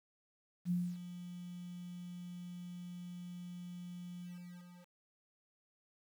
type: tone with ADSR envelope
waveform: sine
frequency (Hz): 176.9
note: F3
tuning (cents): +23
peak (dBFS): -30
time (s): 0.65-4.96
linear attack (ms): 57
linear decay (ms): 260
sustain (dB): -14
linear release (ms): 750
effects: 10-bit